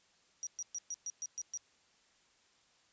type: tone bursts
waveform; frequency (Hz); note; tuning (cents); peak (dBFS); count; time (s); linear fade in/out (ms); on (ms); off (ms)
sine; 5770; F#8; -44; -37; 8; 0.43-1.574; 0; 38; 120
effects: white hiss -69 dBFS RMS until 2.92 s + resampled to 16000 Hz